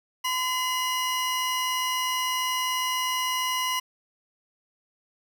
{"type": "tone pair together", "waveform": "30% pulse", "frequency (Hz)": [1019, 2882], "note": ["C6", "F#7"], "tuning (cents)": [-46, -46], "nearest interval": "octave + tritone", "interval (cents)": 1800, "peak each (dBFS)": [-24, -26], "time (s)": [0.24, 3.8], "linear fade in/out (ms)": 10, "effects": []}